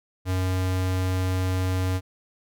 square tone, 92.7 Hz, F#2, 4 cents sharp, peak -23 dBFS, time 0.25-2.01 s, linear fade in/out 50 ms, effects none

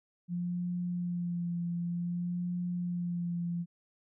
sine tone with vibrato, 174.61 Hz, F3, in tune, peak -31 dBFS, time 0.28-3.66 s, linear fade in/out 50 ms, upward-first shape sine, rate 0.54 Hz, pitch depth 24 cents each way, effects none

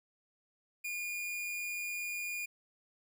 45% pulse tone, 2429 Hz, D#7, 42 cents flat, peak -36 dBFS, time 0.84-2.46 s, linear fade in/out 10 ms, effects none

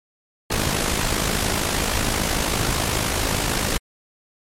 pink noise with amplitude modulation, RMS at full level -19 dBFS, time 0.5-3.78 s, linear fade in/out 10 ms, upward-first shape sine, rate 53.1 Hz, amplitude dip 60%, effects low-pass 12000 Hz 12 dB/octave + MP3 64 kbps

